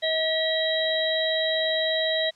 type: harmonic tone with a mistuned harmonic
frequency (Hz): 644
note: E5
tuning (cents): -41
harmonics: 1 / 3 / 5 / 6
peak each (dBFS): -25 / -29 / -33 / -26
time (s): 0.02-2.31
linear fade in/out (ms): 20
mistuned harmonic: 1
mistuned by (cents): -18
effects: white hiss -60 dBFS RMS until 2.35 s + low-pass 6000 Hz 12 dB/octave